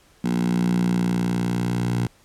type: tone with high-pass filter sweep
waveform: 10% pulse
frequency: 59.7 Hz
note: A#1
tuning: 42 cents sharp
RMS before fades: -22 dBFS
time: 0.24-2.07 s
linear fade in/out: 5 ms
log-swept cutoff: 200 to 130 Hz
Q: 4.8
effects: pink hiss -56 dBFS RMS until 2.24 s + low-pass 12000 Hz 12 dB/octave